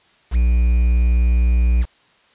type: tone with quantisation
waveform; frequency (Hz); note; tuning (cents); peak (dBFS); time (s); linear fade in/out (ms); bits
triangle; 59.6; A#1; +39; -10; 0.31-1.86; 50; 6
effects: white hiss -55 dBFS RMS until 2.34 s + resampled to 8000 Hz